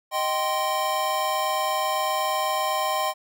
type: chord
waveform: square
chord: C minor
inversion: first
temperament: equal with one note detuned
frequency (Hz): 622.3 / 776.3 / 1046.5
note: Eb5 / G5 / C6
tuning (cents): 0 / -17 / 0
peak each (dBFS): -29 / -28 / -27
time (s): 0.11-3.14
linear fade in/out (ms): 50
effects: none